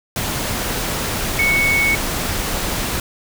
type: tone in noise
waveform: sine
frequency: 2217 Hz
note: C#7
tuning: in tune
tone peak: -14 dBFS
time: 1.39-1.95 s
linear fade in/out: 2 ms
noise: pink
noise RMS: -22 dBFS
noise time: 0.16-3 s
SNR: +5 dB
effects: none